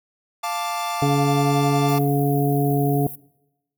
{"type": "chord", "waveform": "45% pulse", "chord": "D minor", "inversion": "first", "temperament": "equal", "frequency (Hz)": [698.5, 880, 1174.7], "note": ["F5", "A5", "D6"], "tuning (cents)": [0, 0, 0], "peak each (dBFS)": -28, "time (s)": [0.43, 1.99], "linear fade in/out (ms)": 10}
{"type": "harmonic tone", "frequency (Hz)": 141.9, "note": "C#3", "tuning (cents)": 41, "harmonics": [1, 2, 3, 5], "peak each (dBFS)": [-19, -22, -24, -26], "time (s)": [1.02, 3.07], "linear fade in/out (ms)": 2}
{"type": "high-pass noise", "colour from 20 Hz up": "pink", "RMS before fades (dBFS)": -36, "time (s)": [1.88, 3.16], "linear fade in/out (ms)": 10, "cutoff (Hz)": 11000, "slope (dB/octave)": 48}
{"effects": ["noise-tail reverb RT60 0.9 s tail -23 dB re dry"]}